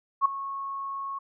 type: tone with ADSR envelope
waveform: sine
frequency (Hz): 1098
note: C#6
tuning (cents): -17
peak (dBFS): -15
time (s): 0.21-1.19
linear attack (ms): 44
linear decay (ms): 6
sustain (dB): -16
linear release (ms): 11
effects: none